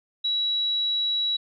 sine tone, 3900 Hz, B7, 23 cents flat, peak -22 dBFS, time 0.24-1.37 s, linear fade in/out 10 ms, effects none

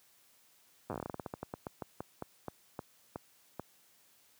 slowing click train, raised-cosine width 1 ms, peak -24 dBFS, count 25, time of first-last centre 0.9-3.596 s, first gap 8 ms, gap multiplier 1.19, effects white hiss -66 dBFS RMS until 4.39 s + high-pass 80 Hz 12 dB/octave

